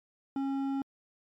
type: tone with hard clipping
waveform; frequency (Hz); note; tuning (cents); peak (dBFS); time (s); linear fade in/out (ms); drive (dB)
sine; 273; C#4; -26; -31; 0.36-0.82; 2; 8
effects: MP3 96 kbps